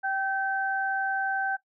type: tone pair together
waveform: sine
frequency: 777 / 1546 Hz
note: G5 / G6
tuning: -16 / -24 cents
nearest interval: octave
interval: 1192 cents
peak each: -28 dBFS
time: 0.03-1.57 s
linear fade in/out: 20 ms
effects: noise-tail reverb RT60 0.1 s tail -17 dB re dry